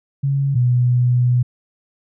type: tone pair in turn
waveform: sine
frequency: 138.59 / 123.47 Hz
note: C#3 / B2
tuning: 0 / 0 cents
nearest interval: major second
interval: 200 cents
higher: first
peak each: -15 / -12 dBFS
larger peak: second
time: 0.23-0.55 / 0.55-1.43 s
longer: second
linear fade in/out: 10 ms
effects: none